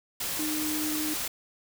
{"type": "tone in noise", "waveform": "sine", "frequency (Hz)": 306.3, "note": "D#4", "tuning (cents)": -27, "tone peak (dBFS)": -30, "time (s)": [0.39, 1.14], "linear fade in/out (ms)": 5, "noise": "white", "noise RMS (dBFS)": -32, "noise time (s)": [0.2, 1.28], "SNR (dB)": -1, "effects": []}